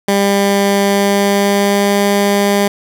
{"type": "tone with pitch glide", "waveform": "15% pulse", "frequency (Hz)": [199.5, 201.6], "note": ["G3", "G3"], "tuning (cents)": [31, 49], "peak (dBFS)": -4, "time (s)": [0.08, 2.68], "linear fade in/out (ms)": 5, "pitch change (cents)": 18, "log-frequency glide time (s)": [0.83, 2.02], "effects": []}